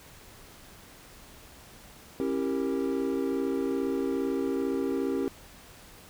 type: chord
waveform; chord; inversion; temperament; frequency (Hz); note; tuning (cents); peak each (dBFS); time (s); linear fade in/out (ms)
triangle; C# diminished seventh; none; equal with one note detuned; 272.1 / 329.6 / 392 / 466.2; C#4 / E4 / G4 / Bb4; -32 / 0 / 0 / 0; -28 / -33 / -29 / -33; 2.2-5.28; 0
effects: pink hiss -51 dBFS RMS until 6.09 s